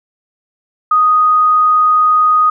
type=tone; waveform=sine; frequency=1244.5 Hz; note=D#6; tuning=in tune; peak=-7 dBFS; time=0.91-2.5 s; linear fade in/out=5 ms; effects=none